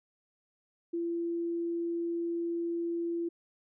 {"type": "tone", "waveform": "sine", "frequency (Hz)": 339.3, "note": "F4", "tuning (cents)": -50, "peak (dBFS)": -30, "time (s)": [0.93, 3.29], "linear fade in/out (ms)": 10, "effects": []}